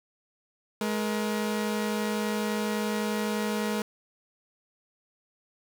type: tone pair together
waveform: sawtooth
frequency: 211.6 / 475 Hz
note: G#3 / A#4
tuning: +33 / +33 cents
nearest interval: octave + major second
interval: 1400 cents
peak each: -24 / -29 dBFS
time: 0.81-3.82 s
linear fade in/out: 2 ms
effects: none